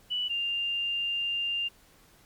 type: tone pair in turn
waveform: sine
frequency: 2960 / 2796 Hz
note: F#7 / F7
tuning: 0 / +1 cents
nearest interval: minor second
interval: 99 cents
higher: first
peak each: -27 dBFS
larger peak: neither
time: 0.1-0.29 / 0.29-1.69 s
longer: second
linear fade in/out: 20 ms
effects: pink hiss -59 dBFS RMS until 2.25 s + MP3 96 kbps